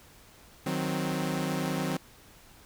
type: chord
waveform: sawtooth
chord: C diminished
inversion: first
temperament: equal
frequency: 155.56 / 185 / 261.6 Hz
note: Eb3 / Gb3 / C4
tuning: 0 / 0 / 0 cents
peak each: -29 dBFS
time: 0.66-1.97 s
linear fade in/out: 5 ms
effects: pink hiss -55 dBFS RMS until 2.65 s